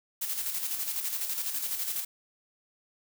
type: noise with tremolo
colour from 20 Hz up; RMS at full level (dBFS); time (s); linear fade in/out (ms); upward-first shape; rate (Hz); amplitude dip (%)
blue; -31; 0.21-2.05; 10; square; 12; 45
effects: none